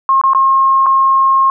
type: tone with dropouts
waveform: sine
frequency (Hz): 1074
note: C6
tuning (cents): +45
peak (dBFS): -7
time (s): 0.09-1.5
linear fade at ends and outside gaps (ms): 1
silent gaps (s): 0.214-0.237 / 0.334-0.348 / 0.861-0.865
effects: none